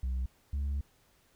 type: tone pair in turn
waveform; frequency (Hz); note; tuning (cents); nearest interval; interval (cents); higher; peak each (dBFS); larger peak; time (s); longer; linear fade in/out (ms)
sine; 63.6 / 70.3; C2 / C#2; -48 / +25; major second; 173; second; -27; neither; 0.03-0.26 / 0.53-0.81; second; 5
effects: tanh soft clip ceiling -29 dBFS + pink hiss -67 dBFS RMS until 1.35 s